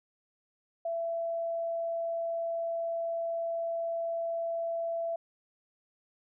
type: tone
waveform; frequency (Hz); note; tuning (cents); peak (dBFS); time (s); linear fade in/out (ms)
sine; 669; E5; +25; -30; 0.85-5.16; 5
effects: none